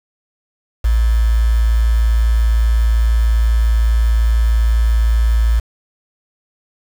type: tone with quantisation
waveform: sine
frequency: 56.4 Hz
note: A1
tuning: 44 cents sharp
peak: -10 dBFS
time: 0.84-5.6 s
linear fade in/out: 10 ms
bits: 5
effects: none